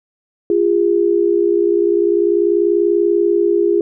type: tone pair together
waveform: sine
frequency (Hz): 346.1 / 406.5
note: F4 / G#4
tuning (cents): -16 / -37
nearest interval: minor third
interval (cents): 279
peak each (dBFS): -14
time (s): 0.5-3.81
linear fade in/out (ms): 2
effects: none